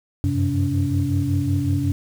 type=tone cluster; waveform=sine; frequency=91.7 / 97.1 / 132.6 / 285.4 Hz; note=F#2 / G2 / C3 / D4; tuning=-15 / -16 / +23 / -49 cents; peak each=-23 dBFS; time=0.24-1.92 s; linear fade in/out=0 ms; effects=tanh soft clip ceiling -9 dBFS + 7-bit